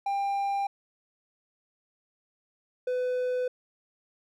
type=tone pair in turn; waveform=triangle; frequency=796 / 501.4 Hz; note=G5 / B4; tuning=+26 / +26 cents; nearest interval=minor sixth; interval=800 cents; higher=first; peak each=-24 dBFS; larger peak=neither; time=0.06-0.67 / 2.87-3.48 s; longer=neither; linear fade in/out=5 ms; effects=none